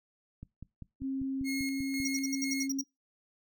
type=click train; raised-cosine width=5 ms; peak=-31 dBFS; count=9; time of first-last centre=0.43-2.002 s; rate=5.09 Hz
type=tone with pitch glide; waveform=sine; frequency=268 to 271.4 Hz; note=C4 to C#4; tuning=+42 to -36 cents; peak=-31 dBFS; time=1-2.84 s; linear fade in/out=50 ms; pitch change=+22 cents; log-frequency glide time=1.39-1.55 s
type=tone with tremolo; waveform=sawtooth; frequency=2159 Hz; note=C#7; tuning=46 cents flat; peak=-32 dBFS; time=1.44-2.68 s; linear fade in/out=50 ms; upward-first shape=square; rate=2 Hz; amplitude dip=50%
type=tone bursts; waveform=square; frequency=5700 Hz; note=F8; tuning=34 cents sharp; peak=-33 dBFS; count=9; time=2.05-2.812 s; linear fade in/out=2 ms; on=26 ms; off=66 ms
effects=noise-tail reverb RT60 0.2 s tail -22 dB re dry

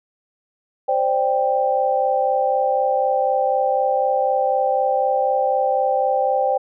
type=chord; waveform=sine; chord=C suspended second; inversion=none; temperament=equal with one note detuned; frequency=523.3 / 587.3 / 787.6 Hz; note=C5 / D5 / G5; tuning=0 / 0 / +8 cents; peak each=-20 / -23 / -19 dBFS; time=0.88-6.58 s; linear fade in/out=10 ms; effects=none

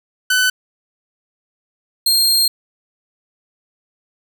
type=tone pair in turn; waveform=sawtooth; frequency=1505 / 4210 Hz; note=F#6 / C8; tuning=+29 / +10 cents; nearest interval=octave + tritone; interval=1781 cents; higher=second; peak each=-9 dBFS; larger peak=neither; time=0.3-0.5 / 2.06-2.48 s; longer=second; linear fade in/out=5 ms; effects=none

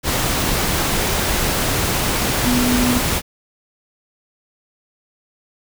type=tone in noise; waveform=sine; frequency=246.9 Hz; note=B3; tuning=in tune; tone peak=-16 dBFS; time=2.42-3.01 s; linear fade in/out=50 ms; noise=pink; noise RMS=-19 dBFS; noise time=0.03-3.22 s; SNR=0 dB; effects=none

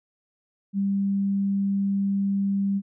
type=tone; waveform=sine; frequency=197.7 Hz; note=G3; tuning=15 cents sharp; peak=-21 dBFS; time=0.73-2.82 s; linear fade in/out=50 ms; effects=none

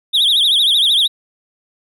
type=tone with vibrato; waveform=triangle; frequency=3500 Hz; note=A7; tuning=10 cents flat; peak=-9 dBFS; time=0.13-1.08 s; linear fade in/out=20 ms; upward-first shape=triangle; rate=13 Hz; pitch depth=200 cents each way; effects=none

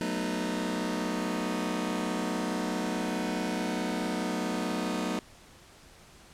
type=chord; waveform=sawtooth; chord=B dominant seventh; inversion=second; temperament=just; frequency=185.21 / 222.2 / 246.9 / 308.7 Hz; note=F#3 / A3 / B3 / D#4; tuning=+2 / +17 / 0 / -14 cents; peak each=-31 dBFS; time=0.01-5.19 s; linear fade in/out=0 ms; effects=pink hiss -54 dBFS RMS until 6.33 s + low-pass 10000 Hz 12 dB/octave

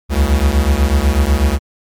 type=beating tone pair; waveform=square; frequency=66.1 / 74.2 Hz; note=C2 / D2; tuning=+18 / +18 cents; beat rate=8.1 Hz; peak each=-14 dBFS; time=0.09-1.59 s; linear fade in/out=50 ms; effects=MP3 96 kbps

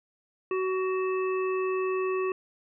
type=harmonic tone with a mistuned harmonic; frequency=375 Hz; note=F#4; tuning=23 cents sharp; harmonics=1 / 3 / 5 / 7; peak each=-26 / -34 / -44 / -39 dBFS; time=0.51-2.32 s; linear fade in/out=2 ms; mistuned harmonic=5; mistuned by=-20 cents; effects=none

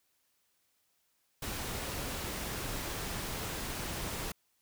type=noise; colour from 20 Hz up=pink; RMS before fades=-38 dBFS; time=1.42-4.32 s; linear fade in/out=5 ms; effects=white hiss -75 dBFS RMS until 4.61 s

